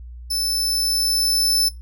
sawtooth tone with level ramp, 5274 Hz, E8, in tune, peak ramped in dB -18 to -13 dBFS, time 0.3-1.69 s, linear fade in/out 10 ms, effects noise-tail reverb RT60 0.2 s tail -17 dB re dry + added 60 Hz sine -34 dBFS peak until 1.81 s

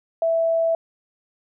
sine tone, 659.3 Hz, E5, in tune, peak -17 dBFS, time 0.22-0.75 s, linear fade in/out 2 ms, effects none

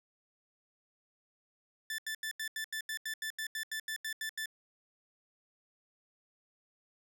sawtooth tone bursts, 1759 Hz, A6, 1 cent flat, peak -32 dBFS, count 16, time 1.9-4.458 s, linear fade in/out 2 ms, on 83 ms, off 82 ms, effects none

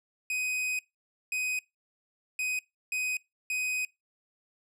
45% pulse tone bursts at uneven times, 2507 Hz, D#7, 12 cents sharp, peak -29 dBFS, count 5, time 0.3-0.79 / 1.32-1.59 / 2.39-2.59 / 2.92-3.17 / 3.5-3.85 s, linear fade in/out 2 ms, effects noise-tail reverb RT60 0.2 s tail -22 dB re dry + low-pass 12000 Hz 12 dB/octave

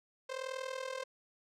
sawtooth tone with amplitude modulation, 523.3 Hz, C5, in tune, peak -31 dBFS, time 0.29-1.04 s, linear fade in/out 10 ms, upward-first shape sine, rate 40.9 Hz, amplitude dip 80%, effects low-pass 7000 Hz 12 dB/octave

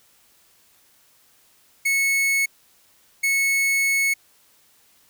45% pulse tone bursts at uneven times, 2200 Hz, C#7, 14 cents flat, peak -18 dBFS, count 2, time 1.85-2.46 / 3.23-4.14 s, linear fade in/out 10 ms, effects white hiss -58 dBFS RMS until 5.09 s

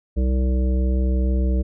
harmonic tone with a mistuned harmonic, 64.2 Hz, C2, 32 cents flat, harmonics 1 / 3 / 5 / 7 / 9, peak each -17 / -27 / -31 / -34 / -36 dBFS, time 0.16-1.63 s, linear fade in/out 20 ms, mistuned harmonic 1, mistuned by -28 cents, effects none

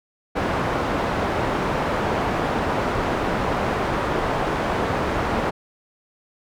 white low-pass noise, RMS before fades -23 dBFS, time 0.35-5.51 s, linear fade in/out 20 ms, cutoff 970 Hz, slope 12 dB/octave, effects none

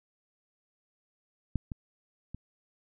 clicks, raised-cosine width 5 ms, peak -16 / -24 / -27 dBFS, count 3, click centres 1.557 / 1.718 / 2.346 s, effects none

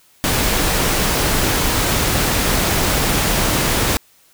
pink noise, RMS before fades -17 dBFS, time 0.24-3.97 s, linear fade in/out 0 ms, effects white hiss -53 dBFS RMS until 4.33 s

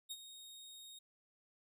sawtooth tone with ADSR envelope, 3729 Hz, A#7, in tune, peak -38 dBFS, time 0.09-0.99 s, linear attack 23 ms, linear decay 45 ms, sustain -11 dB, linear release 7 ms, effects none

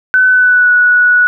sine tone with pitch glide, 1511 to 1468.8 Hz, F#6 to F#6, +36 to -13 cents, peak -5 dBFS, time 0.14-1.27 s, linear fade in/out 0 ms, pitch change -49 cents, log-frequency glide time 0.28-0.71 s, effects none

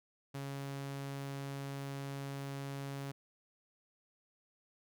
sawtooth tone, 138.59 Hz, C#3, in tune, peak -36 dBFS, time 0.34-3.12 s, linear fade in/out 10 ms, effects none

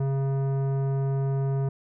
sine tone with tanh clipping, 136.3 Hz, C#3, 29 cents flat, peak -25 dBFS, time 0-1.69 s, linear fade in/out 5 ms, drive 14 dB, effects none

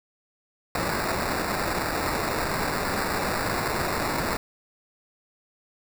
white noise with sample-and-hold, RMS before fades -27 dBFS, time 0.75-4.37 s, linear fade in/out 2 ms, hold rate 3150 Hz, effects none

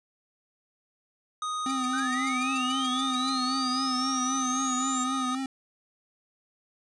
square tone, 1244.5 Hz, D#6, in tune, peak -30 dBFS, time 1.42-5.35 s, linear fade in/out 2 ms
square tone with vibrato, 260 Hz, C4, 11 cents flat, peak -30 dBFS, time 1.66-5.46 s, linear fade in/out 2 ms, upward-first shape triangle, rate 3.8 Hz, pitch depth 63 cents each way
15% pulse tone bursts, 2358 Hz, D7, 6 cents sharp, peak -31 dBFS, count 12, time 1.69-3.298 s, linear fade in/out 5 ms, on 24 ms, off 120 ms
sine linear sweep, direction up, 1480 to 7340 Hz, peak -32 dBFS, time 1.93-5.04 s, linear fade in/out 5 ms
effects resampled to 22050 Hz + 10-bit

